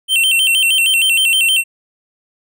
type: tone with vibrato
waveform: square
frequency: 2907 Hz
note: F#7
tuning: 31 cents flat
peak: -11 dBFS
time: 0.08-1.64 s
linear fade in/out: 50 ms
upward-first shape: square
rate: 6.4 Hz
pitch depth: 120 cents each way
effects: none